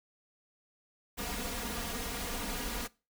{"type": "noise with comb filter", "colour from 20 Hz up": "pink", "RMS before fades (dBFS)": -37, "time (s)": [1.17, 2.88], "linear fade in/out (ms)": 20, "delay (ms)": 4.2, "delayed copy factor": 0.8, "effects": ["noise-tail reverb RT60 0.3 s tail -22 dB re dry"]}